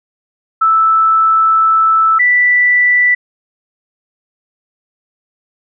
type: tone pair in turn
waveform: sine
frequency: 1316 / 1971.8 Hz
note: E6 / B6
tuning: -3 / -3 cents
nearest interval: perfect fifth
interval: 700 cents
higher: second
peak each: -7 dBFS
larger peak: neither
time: 0.61-2.19 / 2.19-3.15 s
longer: first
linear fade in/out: 10 ms
effects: none